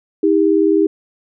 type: tone pair together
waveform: sine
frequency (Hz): 319.5 / 399.1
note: D#4 / G4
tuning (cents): +46 / +31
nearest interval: major third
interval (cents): 385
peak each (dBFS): -13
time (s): 0.23-0.87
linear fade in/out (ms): 5
effects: none

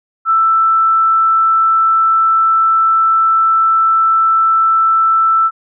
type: tone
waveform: sine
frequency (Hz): 1326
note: E6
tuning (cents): +10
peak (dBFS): -8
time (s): 0.25-5.51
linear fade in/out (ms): 50
effects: none

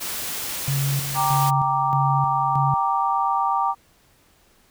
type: noise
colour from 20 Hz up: white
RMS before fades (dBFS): -29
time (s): 0-1.51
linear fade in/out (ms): 20
type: tone with tremolo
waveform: sine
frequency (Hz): 138.59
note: C#3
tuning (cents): 0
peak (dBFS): -20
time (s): 0.68-2.74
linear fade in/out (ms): 0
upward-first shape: square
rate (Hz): 1.6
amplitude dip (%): 65
type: chord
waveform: sine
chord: G minor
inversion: none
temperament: equal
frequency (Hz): 784 / 932.3 / 1174.7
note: G5 / Bb5 / D6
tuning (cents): 0 / 0 / 0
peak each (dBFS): -23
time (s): 1.14-3.75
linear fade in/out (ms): 50
effects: pink hiss -58 dBFS RMS until 4.7 s

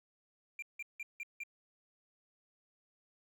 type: tone bursts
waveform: triangle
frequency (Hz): 2378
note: D7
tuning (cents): +21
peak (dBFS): -38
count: 5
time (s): 0.59-1.435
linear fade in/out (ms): 2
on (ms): 33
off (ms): 170
effects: none

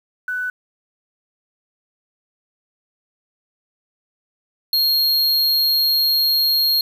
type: tone pair in turn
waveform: sine / square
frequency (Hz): 1493 / 4250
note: F#6 / C8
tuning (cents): +15 / +26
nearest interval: octave + tritone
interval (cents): 1811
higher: second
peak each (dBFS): -21 / -15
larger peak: second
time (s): 0.28-0.5 / 4.73-6.81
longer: second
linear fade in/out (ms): 2
effects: 8-bit

